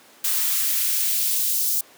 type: noise with high-pass filter sweep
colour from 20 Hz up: blue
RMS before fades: -22 dBFS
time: 0.24-1.81 s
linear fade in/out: 5 ms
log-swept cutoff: 850 to 5300 Hz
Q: 0.87
effects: pink hiss -50 dBFS RMS until 1.97 s + high-pass 300 Hz 12 dB/octave